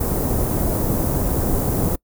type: band-stop noise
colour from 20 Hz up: pink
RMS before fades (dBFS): -20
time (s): 0-1.96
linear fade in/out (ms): 10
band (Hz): 610 to 15000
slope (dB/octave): 12
effects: noise-tail reverb RT60 0.1 s tail -25 dB re dry